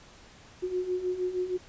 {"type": "beating tone pair", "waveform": "sine", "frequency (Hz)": [360, 366.4], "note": ["F#4", "F#4"], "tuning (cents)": [-47, -17], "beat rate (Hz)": 6.4, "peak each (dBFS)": [-34, -29], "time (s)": [0.62, 1.58], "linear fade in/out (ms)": 20, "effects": ["pink hiss -53 dBFS RMS until 1.68 s", "resampled to 16000 Hz"]}